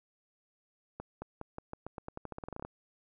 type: accelerating click train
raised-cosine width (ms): 1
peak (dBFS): -26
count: 19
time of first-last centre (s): 1-2.65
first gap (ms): 220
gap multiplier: 0.88
effects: none